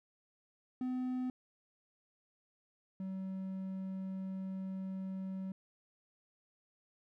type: tone pair in turn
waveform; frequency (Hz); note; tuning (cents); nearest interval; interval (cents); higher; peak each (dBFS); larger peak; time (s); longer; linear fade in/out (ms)
triangle; 253.7 / 190.06; B3 / F#3; +47 / +47; perfect fourth; 500; first; -32 / -36; first; 0.81-1.3 / 3-5.52; second; 2
effects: none